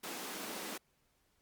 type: high-pass noise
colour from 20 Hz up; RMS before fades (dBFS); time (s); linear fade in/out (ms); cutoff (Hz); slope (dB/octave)
pink; -43; 0.03-0.78; 10; 190; 48
effects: pink hiss -75 dBFS RMS until 1.41 s + Opus 48 kbps